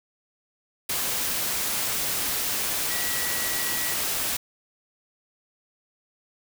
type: tone in noise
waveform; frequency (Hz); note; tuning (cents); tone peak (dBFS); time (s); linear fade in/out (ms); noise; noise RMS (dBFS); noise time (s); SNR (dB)
sine; 1931; B6; -39; -34; 2.9-3.94; 5; white; -27; 0.89-4.37; -10
effects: none